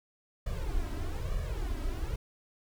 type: noise with flanger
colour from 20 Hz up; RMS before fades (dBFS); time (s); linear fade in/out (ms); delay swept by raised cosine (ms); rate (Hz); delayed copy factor
brown; -33; 0.46-2.16; 5; 1.7 to 3.1; 1.1; +1
effects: none